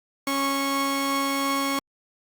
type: tone pair together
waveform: sawtooth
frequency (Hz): 275.7 / 1100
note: C#4 / C#6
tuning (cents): -9 / -14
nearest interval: 2 octaves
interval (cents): 2395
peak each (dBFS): -22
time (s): 0.27-1.79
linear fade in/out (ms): 2
effects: Opus 48 kbps